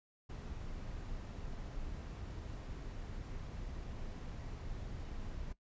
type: noise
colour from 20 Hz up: brown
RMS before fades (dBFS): -44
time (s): 0.29-5.53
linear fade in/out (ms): 10
effects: noise-tail reverb RT60 0.1 s tail -17 dB re dry + resampled to 16000 Hz